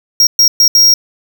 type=tone bursts at uneven times; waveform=square; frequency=5600 Hz; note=F8; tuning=4 cents sharp; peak=-5 dBFS; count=4; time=0.2-0.27 / 0.39-0.48 / 0.6-0.68 / 0.75-0.94 s; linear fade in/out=2 ms; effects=7-bit